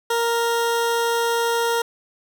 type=tone; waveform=20% pulse; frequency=466.2 Hz; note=A#4; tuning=in tune; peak=-14 dBFS; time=0.1-1.82 s; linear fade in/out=5 ms; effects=8-bit